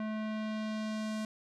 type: tone with low-pass filter sweep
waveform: square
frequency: 216.3 Hz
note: A3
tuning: 29 cents flat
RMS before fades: -36 dBFS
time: 0-1.25 s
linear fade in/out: 2 ms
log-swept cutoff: 2000 to 8800 Hz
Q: 0.9
effects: none